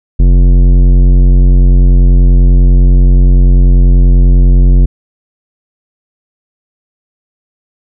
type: tone with tanh clipping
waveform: triangle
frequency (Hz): 45.14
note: F#1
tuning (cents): -42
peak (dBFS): -4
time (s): 0.19-4.86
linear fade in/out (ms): 10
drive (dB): 18
effects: none